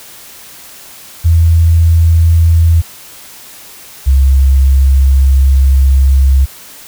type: tone pair in turn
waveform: sine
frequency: 82.7 / 67.31 Hz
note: E2 / C2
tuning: +6 / +50 cents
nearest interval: major third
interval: 356 cents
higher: first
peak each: -4 dBFS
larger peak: neither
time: 1.24-2.82 / 4.06-6.46 s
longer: second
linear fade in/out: 20 ms
effects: white hiss -34 dBFS RMS until 6.87 s